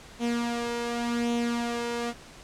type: tone with flanger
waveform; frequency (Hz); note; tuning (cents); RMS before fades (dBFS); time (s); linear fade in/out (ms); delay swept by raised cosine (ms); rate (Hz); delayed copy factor
sawtooth; 236.8; A#3; +27; -29; 0.19-2.14; 50; 0.3 to 2; 0.88; +0.55
effects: pink hiss -48 dBFS RMS until 2.43 s + low-pass 8000 Hz 12 dB/octave